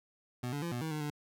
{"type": "tone with pitch steps", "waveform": "25% pulse", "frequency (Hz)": [123.6, 144.2, 170.6, 121.6, 159.3, 152.5, 147.9], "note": ["B2", "D3", "F3", "B2", "D#3", "D#3", "D3"], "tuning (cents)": [2, -31, -40, -26, 41, -34, 13], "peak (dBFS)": -31, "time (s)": [0.43, 1.102], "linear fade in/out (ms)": 5, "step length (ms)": 96, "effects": []}